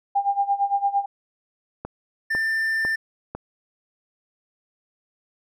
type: tone with tremolo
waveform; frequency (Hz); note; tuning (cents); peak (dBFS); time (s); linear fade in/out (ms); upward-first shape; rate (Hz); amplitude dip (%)
sine; 800; G5; +35; -16; 0.15-1.06; 10; sine; 8.8; 85
type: click train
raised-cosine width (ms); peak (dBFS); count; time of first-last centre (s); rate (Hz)
1; -17; 4; 1.85-3.35; 2
type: tone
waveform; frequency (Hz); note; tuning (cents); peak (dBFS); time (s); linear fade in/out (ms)
triangle; 1787; A6; +26; -19; 2.3-2.96; 10
effects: none